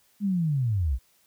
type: linear sweep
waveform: sine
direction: down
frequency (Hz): 210 to 55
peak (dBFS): -22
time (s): 0.2-0.99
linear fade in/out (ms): 50
effects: white hiss -64 dBFS RMS until 1.26 s